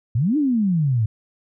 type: exponential two-way sweep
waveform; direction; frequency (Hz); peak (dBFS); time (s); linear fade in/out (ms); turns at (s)
sine; up then down; 103.83 to 312.8 to 103.83; -16; 0.15-1.06; 5; 0.37
effects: none